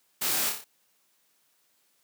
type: noise with echo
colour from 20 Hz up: white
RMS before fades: -29 dBFS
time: 0.21-0.5 s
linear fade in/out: 10 ms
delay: 29 ms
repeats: 5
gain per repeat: -4 dB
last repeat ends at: 0.645 s
effects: white hiss -69 dBFS RMS until 2.03 s + high-pass 150 Hz 12 dB/octave